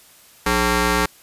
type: ring-modulated tone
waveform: 10% pulse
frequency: 238.5 Hz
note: A#3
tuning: 40 cents sharp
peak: -5 dBFS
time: 0.46-1.06 s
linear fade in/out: 5 ms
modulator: 658 Hz
effects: white hiss -49 dBFS RMS until 1.22 s + resampled to 32000 Hz